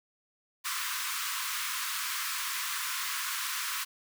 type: high-pass noise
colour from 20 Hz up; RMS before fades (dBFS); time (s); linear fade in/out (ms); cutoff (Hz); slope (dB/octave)
pink; -34; 0.64-3.85; 20; 1000; 96
effects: none